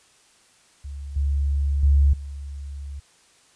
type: tone with level steps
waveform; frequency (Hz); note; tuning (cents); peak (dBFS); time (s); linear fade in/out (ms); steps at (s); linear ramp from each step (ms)
sine; 70.5; C#2; +30; -31 / -19 / -13 / -31; 0.84-3; 10; 1.16 / 1.83 / 2.13; 5
effects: white hiss -57 dBFS RMS until 3.55 s + resampled to 22050 Hz